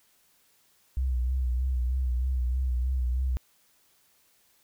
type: tone with vibrato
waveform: sine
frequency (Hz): 63.1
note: B1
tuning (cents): +38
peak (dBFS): -24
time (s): 0.97-3.37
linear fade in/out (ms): 0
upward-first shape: sine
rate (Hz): 3.2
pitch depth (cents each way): 59
effects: white hiss -65 dBFS RMS until 4.63 s